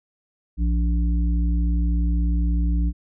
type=harmonic tone; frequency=58.27 Hz; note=A#1; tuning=in tune; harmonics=1 / 3 / 5; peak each=-18 / -28 / -32 dBFS; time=0.57-2.93 s; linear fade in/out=50 ms; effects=none